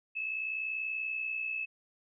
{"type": "tone with amplitude modulation", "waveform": "sine", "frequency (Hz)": 2602, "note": "E7", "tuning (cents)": -23, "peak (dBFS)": -30, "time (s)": [0.15, 1.66], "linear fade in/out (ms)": 20, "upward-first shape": "sine", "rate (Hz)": 60.3, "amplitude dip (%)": 55, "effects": []}